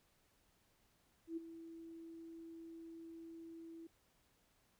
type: tone with ADSR envelope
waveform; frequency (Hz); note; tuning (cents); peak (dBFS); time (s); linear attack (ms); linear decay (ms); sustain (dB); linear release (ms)
sine; 329.6; E4; 0; -38; 1.27-3.87; 100; 15; -12; 4
effects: pink hiss -75 dBFS RMS until 4.79 s